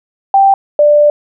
sine tone pair in turn, 784 / 590.9 Hz, G5 / D5, 0 / +10 cents, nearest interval perfect fourth, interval 490 cents, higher first, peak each -4 dBFS, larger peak neither, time 0.34-0.54 / 0.79-1.1 s, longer second, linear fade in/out 2 ms, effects none

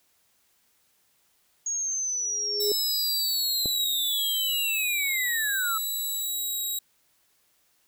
sine linear sweep, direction down, 6645 to 1287 Hz, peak -26 dBFS, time 1.66-5.78 s, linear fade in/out 5 ms
sine tone with exponential growth, 415.3 Hz, G#4, in tune, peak -22 dBFS, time 2.12-2.72 s, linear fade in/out 2 ms, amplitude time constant 130 ms
5% pulse tone with vibrato, 3881 Hz, B7, 31 cents flat, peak -21 dBFS, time 2.6-6.79 s, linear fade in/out 5 ms, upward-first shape sine, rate 0.68 Hz, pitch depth 22 cents each way
click, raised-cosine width 2 ms, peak -19 dBFS, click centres 3.658 s
effects white hiss -67 dBFS RMS until 7.87 s

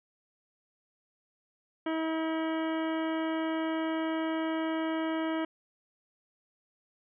harmonic tone with a mistuned harmonic, 320.8 Hz, E4, 47 cents flat, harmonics 1 / 2 / 3 / 4 / 5 / 6 / 7 / 9 / 10, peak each -30 / -36 / -40 / -42 / -44 / -46 / -47 / -49 / -50 dBFS, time 1.86-5.45 s, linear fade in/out 5 ms, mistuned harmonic 7, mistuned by +16 cents, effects none

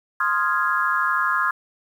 sine chord, F minor seventh, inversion second, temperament equal, 1046.5 / 1244.5 / 1396.9 / 1661.2 Hz, C6 / Eb6 / F6 / Ab6, 0 / 0 / 0 / 0 cents, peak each -24 dBFS, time 0.2-1.51 s, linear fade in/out 5 ms, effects 8-bit

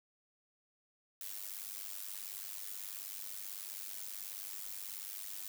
blue noise with amplitude modulation, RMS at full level -41 dBFS, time 1.21-5.48 s, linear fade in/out 2 ms, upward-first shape sine, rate 98.5 Hz, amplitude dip 85%, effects none

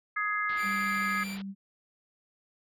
harmonic tone, 417.7 Hz, G#4, 10 cents sharp, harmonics 3 / 4 / 5, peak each -31 / -32 / -33 dBFS, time 0.16-1.24 s, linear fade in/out 10 ms
white low-pass noise, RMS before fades -47 dBFS, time 0.49-1.42 s, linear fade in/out 5 ms, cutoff 4200 Hz, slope 48 dB/octave
sawtooth tone with vibrato, 2349 Hz, D7, in tune, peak -36 dBFS, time 0.56-1.38 s, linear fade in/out 50 ms, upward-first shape sine, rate 13 Hz, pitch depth 15 cents each way
sine tone with pitch glide, 197.9 to 195.74 Hz, G3 to G3, +17 to -2 cents, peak -35 dBFS, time 0.62-1.55 s, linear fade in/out 50 ms, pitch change -19 cents, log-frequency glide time 0.87-1.23 s
effects none

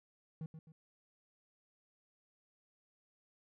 triangle tone with echo, 158.9 Hz, D#3, 37 cents sharp, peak -38 dBFS, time 0.41-0.46 s, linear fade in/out 2 ms, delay 130 ms, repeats 2, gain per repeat -8 dB, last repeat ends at 0.72 s, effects none

